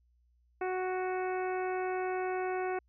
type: harmonic tone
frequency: 370 Hz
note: F#4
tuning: in tune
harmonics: 1 / 2 / 3 / 4 / 5 / 6 / 7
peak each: -33 / -36 / -44 / -43 / -48 / -47 / -51 dBFS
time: 0.61-2.79 s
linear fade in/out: 5 ms
effects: added 60 Hz sine -66 dBFS peak until 2.88 s